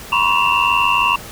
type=tone cluster; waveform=sine; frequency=959 / 1038 / 1125 / 2689 / 2791 Hz; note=A#5 / C6 / C#6 / E7 / F7; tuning=+49 / -14 / +25 / +34 / -2 cents; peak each=-19 dBFS; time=0.12-1.16 s; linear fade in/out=5 ms; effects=pink hiss -34 dBFS RMS until 1.31 s